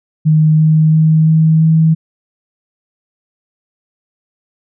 sine tone with pitch steps, 155.56 / 156.73 / 157.91 / 159.1 / 160.3 Hz, D#3 / D#3 / D#3 / D#3 / E3, 0 / +13 / +26 / +39 / -48 cents, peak -6 dBFS, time 0.25-1.95 s, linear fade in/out 20 ms, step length 340 ms, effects none

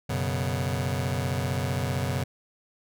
sawtooth chord, F# suspended fourth, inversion none, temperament just, 92.5 / 123.33 / 138.75 Hz, F#2 / B2 / C#3, 0 / -2 / +2 cents, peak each -26 dBFS, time 0.09-2.24 s, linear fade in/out 10 ms, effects none

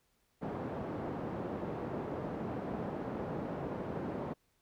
pink band-pass noise, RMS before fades -39 dBFS, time 0.41-4.34 s, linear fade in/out 20 ms, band 150 to 740 Hz, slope 12 dB/octave, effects pink hiss -75 dBFS RMS until 4.61 s

